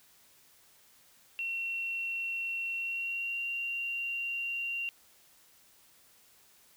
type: tone with pitch glide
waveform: sine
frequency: 2724 to 2764 Hz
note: F7 to F7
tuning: -44 to -19 cents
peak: -32 dBFS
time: 1.39-4.89 s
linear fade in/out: 0 ms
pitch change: +25 cents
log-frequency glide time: 2.75-3.41 s
effects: white hiss -62 dBFS RMS until 6.76 s